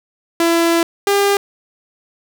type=tone pair in turn; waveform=sawtooth; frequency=335.6 / 401.3 Hz; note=E4 / G4; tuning=+31 / +41 cents; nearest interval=minor third; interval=310 cents; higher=second; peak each=-8 dBFS; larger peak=neither; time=0.4-0.83 / 1.07-1.37 s; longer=first; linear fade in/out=2 ms; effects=none